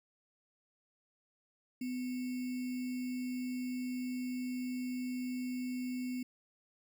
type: tone with sample-and-hold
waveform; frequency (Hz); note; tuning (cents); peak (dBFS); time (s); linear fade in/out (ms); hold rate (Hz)
sine; 251.6; B3; +32; -35; 1.81-6.23; 5; 2450
effects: none